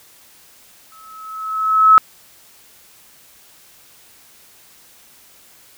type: tone with exponential growth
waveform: sine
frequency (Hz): 1293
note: E6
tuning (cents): -34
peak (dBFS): -3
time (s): 0.92-1.98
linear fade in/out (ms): 0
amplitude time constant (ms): 230
effects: white hiss -48 dBFS RMS until 5.77 s